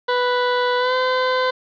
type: tone with pitch glide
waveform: 20% pulse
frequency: 493.9 to 511 Hz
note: B4 to C5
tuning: 0 to -41 cents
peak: -12 dBFS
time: 0.08-1.51 s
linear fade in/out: 10 ms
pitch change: +59 cents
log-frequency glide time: 0.78-0.94 s
effects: resampled to 11025 Hz + 7-bit